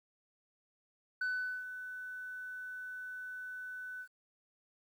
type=tone with ADSR envelope; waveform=sine; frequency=1500 Hz; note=F#6; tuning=23 cents sharp; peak=-29 dBFS; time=1.21-4.08 s; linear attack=6 ms; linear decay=420 ms; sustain=-12 dB; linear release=72 ms; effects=tanh soft clip ceiling -31 dBFS + 11-bit